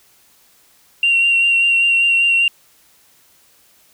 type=tone with vibrato; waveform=sine; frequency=2755 Hz; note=F7; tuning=24 cents flat; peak=-10 dBFS; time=1.03-2.48 s; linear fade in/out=2 ms; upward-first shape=sine; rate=5.1 Hz; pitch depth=19 cents each way; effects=tanh soft clip ceiling -7 dBFS + white hiss -53 dBFS RMS until 3.93 s